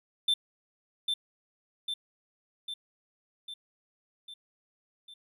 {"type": "tone with echo", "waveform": "triangle", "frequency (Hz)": 3551, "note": "A7", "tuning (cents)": 15, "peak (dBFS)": -21, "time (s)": [0.28, 0.34], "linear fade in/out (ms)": 5, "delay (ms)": 800, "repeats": 6, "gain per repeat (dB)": -4, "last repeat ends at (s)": 5.14, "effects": []}